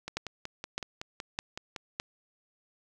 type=two click trains; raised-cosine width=0.2 ms; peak=-14 / -20 dBFS; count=4 / 10; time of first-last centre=0.17-1.999 / 0.08-1.762 s; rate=1.64 / 5.35 Hz; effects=none